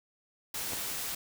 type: noise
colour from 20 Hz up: white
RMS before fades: -36 dBFS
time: 0.54-1.15 s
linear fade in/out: 5 ms
type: tone with exponential growth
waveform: 5% pulse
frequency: 83.9 Hz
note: E2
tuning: 31 cents sharp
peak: -26 dBFS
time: 0.65-0.74 s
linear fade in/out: 0 ms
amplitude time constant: 19 ms
effects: none